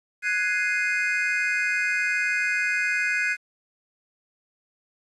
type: chord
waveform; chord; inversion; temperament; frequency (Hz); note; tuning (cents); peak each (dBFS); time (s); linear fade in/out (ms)
triangle; Ab dominant seventh; third; equal; 1480 / 1661.2 / 2093 / 2489; Gb6 / Ab6 / C7 / Eb7; 0 / 0 / 0 / 0; -26; 0.22-3.37; 50
effects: resampled to 24000 Hz + 9-bit